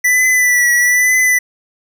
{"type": "tone with vibrato", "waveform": "square", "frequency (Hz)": 1975.5, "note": "B6", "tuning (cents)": 0, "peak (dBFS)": -10, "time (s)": [0.04, 1.39], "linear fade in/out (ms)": 10, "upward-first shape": "triangle", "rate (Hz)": 1.1, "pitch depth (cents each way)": 43, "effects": []}